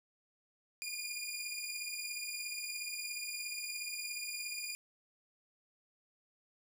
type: beating tone pair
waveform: 15% pulse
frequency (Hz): 2411 / 2428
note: D7 / D#7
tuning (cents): +45 / -43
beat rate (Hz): 17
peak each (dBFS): -37 / -34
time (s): 0.82-4.75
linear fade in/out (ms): 0
effects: none